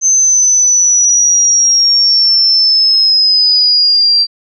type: linear sweep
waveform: sine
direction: down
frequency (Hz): 6230 to 4699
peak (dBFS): -6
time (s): 0.01-4.27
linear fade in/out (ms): 50
effects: none